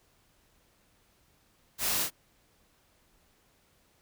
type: noise with echo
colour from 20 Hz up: white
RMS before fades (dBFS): -31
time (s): 1.78-2.07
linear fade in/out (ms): 50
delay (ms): 36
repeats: 1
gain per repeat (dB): -2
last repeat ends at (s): 2.106
effects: pink hiss -67 dBFS RMS until 4.01 s